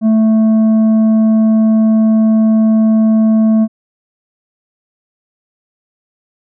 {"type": "tone with tanh clipping", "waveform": "sine", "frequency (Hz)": 220, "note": "A3", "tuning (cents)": 0, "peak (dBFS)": -8, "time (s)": [0.01, 3.68], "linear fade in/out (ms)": 50, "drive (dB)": 6, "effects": []}